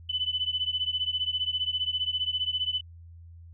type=beating tone pair; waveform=sine; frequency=3000 / 3015 Hz; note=F#7 / F#7; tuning=+23 / +32 cents; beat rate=15 Hz; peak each=-29 / -30 dBFS; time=0.09-2.81 s; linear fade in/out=10 ms; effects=added 84 Hz sine -45 dBFS peak until 3.53 s